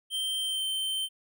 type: tone with pitch glide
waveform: square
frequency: 3136 to 3107 Hz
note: G7 to G7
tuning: 0 to -16 cents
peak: -29 dBFS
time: 0.1-1.09 s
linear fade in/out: 50 ms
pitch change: -16 cents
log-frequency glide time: 0.4-0.64 s
effects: none